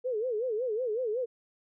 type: tone with vibrato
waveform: sine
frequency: 466.2 Hz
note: A#4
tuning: in tune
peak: -28 dBFS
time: 0.04-1.26 s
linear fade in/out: 20 ms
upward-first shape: sine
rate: 5.4 Hz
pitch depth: 190 cents each way
effects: none